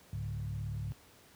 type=tone with frequency modulation; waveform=sine; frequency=104.8 Hz; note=G#2; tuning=16 cents sharp; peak=-34 dBFS; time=0.13-0.92 s; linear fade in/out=0 ms; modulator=37.2 Hz; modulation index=1.1; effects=pink hiss -60 dBFS RMS until 1.35 s + high-pass 60 Hz 12 dB/octave